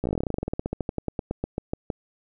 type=slowing click train; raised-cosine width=2 ms; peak=-13 dBFS; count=30; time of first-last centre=0.04-1.902 s; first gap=15 ms; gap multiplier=1.09; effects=none